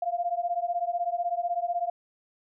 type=beating tone pair; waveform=sine; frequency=689 / 705 Hz; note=F5 / F5; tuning=-24 / +16 cents; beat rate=16 Hz; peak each=-29 dBFS; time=0.02-1.9 s; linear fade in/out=5 ms; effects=none